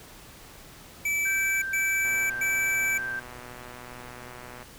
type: tone bursts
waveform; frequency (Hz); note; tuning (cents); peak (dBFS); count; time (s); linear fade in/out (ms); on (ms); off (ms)
square; 2311; D7; -28; -25; 3; 1.05-2.98; 5; 570; 110
type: tone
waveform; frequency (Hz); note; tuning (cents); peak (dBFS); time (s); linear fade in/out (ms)
sine; 1568; G6; 0; -29; 1.25-3.2; 10
type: click train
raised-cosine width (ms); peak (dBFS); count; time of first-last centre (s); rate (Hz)
0.5; -28; 318; 2.05-4.627; 123
effects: pink hiss -48 dBFS RMS until 4.78 s